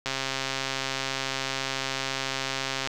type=click train; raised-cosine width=0.2 ms; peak=-11 dBFS; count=378; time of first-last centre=0.06-2.873 s; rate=134 Hz; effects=none